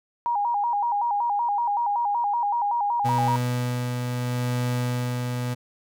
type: tone with vibrato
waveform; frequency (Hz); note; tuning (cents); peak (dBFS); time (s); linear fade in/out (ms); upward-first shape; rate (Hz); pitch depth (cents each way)
sine; 881; A5; +2; -21; 0.26-3.36; 0; square; 5.3; 130
type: tone with tremolo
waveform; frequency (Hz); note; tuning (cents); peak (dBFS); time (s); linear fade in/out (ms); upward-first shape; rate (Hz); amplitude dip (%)
35% pulse; 123.47; B2; 0; -21; 3.04-5.55; 20; sine; 0.77; 30
effects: none